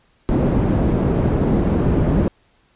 white low-pass noise, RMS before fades -17 dBFS, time 0.29-2.28 s, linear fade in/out 0 ms, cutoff 290 Hz, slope 12 dB/octave, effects pink hiss -59 dBFS RMS until 2.75 s + resampled to 8000 Hz

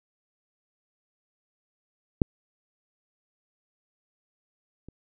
clicks, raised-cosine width 3 ms, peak -6 / -30 dBFS, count 2, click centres 2.218 / 4.886 s, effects none

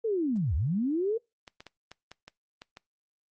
sine linear two-way sweep, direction down then up, 466.2 to 64.6 to 466.2 Hz, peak -25 dBFS, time 0.04-1.18 s, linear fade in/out 10 ms, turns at 0.55 s
clicks, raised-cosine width 0.2 ms, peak -27 dBFS, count 8, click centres 1.478 / 1.605 / 1.667 / 1.916 / 2.116 / 2.28 / 2.619 / 2.771 s
effects noise-tail reverb RT60 0.2 s tail -23 dB re dry + Opus 32 kbps

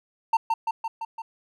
triangle tone with echo, 905 Hz, A5, 48 cents sharp, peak -15 dBFS, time 0.33-0.37 s, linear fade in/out 5 ms, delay 170 ms, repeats 5, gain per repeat -3 dB, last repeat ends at 1.22 s, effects none

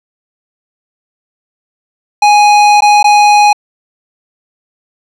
square tone with dropouts, 830.6 Hz, G#5, in tune, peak -4 dBFS, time 2.22-3.53 s, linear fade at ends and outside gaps 5 ms, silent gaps 2.807-2.821 / 3.029-3.042 s, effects low-pass 6000 Hz 12 dB/octave

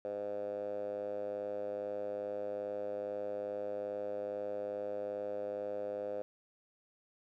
10% pulse tone with band-pass filter, 102.4 Hz, G#2, 24 cents flat, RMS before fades -39 dBFS, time 0.05-6.22 s, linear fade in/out 0 ms, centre 550 Hz, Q 6.7, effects none

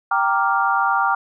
sine chord, G minor seventh, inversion none, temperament equal, 784 / 932.3 / 1174.7 / 1396.9 Hz, G5 / Bb5 / D6 / F6, 0 / 0 / 0 / 0 cents, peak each -21 / -22 / -21 / -21 dBFS, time 0.11-1.15 s, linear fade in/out 5 ms, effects none

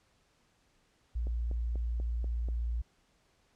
sine tone, 58.27 Hz, A#1, in tune, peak -30 dBFS, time 1.15-2.82 s, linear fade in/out 10 ms
click train, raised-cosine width 2 ms, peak -32 dBFS, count 6, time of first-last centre 1.27-2.487 s, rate 4.11 Hz
effects pink hiss -70 dBFS RMS until 3.55 s + low-pass 8000 Hz 12 dB/octave

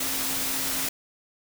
sine tone in noise, 267.8 Hz, C4, 40 cents sharp, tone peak -39 dBFS, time 0-0.89 s, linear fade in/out 5 ms, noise white, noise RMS -28 dBFS, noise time 0-0.89 s, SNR -14 dB, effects none

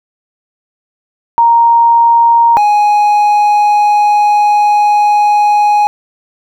sine / triangle tone pair in turn, 932.3 / 832.1 Hz, A#5 / G#5, 0 / +3 cents, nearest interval major second, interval 197 cents, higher first, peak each -4 dBFS, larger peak neither, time 1.38-2.57 / 2.57-5.87 s, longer second, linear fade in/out 0 ms, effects none

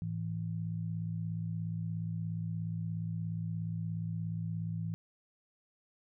sine tone pair together, 107.85 / 164.81 Hz, A2 / E3, -34 / 0 cents, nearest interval perfect fifth, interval 734 cents, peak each -37 / -36 dBFS, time 0.02-4.94 s, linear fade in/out 0 ms, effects none

